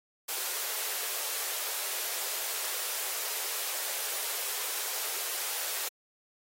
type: high-pass noise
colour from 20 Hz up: white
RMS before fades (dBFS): -34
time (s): 0.28-5.89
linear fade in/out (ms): 10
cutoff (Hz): 380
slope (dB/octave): 48
effects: AAC 48 kbps